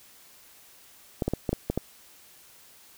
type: clicks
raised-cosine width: 2 ms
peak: -12 dBFS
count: 7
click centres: 1.222 / 1.28 / 1.336 / 1.492 / 1.53 / 1.7 / 1.776 s
effects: white hiss -54 dBFS RMS until 2.97 s